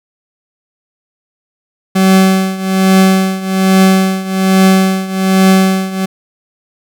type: tone with tremolo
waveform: 40% pulse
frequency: 190 Hz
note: F#3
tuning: 46 cents sharp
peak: -3 dBFS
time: 1.95-6.06 s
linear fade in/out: 10 ms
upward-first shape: triangle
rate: 1.2 Hz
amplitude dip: 85%
effects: none